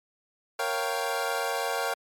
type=chord; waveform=25% pulse; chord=G half-diminished seventh; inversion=first; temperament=equal; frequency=466.2 / 554.4 / 698.5 / 784 Hz; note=Bb4 / Db5 / F5 / G5; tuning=0 / 0 / 0 / 0 cents; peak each=-29 dBFS; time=0.59-1.94 s; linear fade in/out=5 ms; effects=MP3 64 kbps